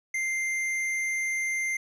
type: tone with hard clipping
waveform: sine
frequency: 2093 Hz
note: C7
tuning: in tune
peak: -28 dBFS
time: 0.14-1.77 s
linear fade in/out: 5 ms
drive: 9 dB
effects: none